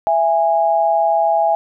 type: tone pair together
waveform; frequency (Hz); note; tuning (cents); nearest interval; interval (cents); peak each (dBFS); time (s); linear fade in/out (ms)
sine; 664.9 / 824; E5 / G#5; +15 / -14; major third; 371; -15; 0.07-1.55; 0
effects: none